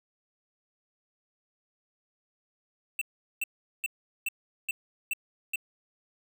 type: tone bursts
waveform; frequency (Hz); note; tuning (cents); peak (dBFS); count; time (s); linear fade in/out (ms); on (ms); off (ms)
square; 2674; E7; +24; -28; 7; 2.99-5.558; 2; 24; 400
effects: none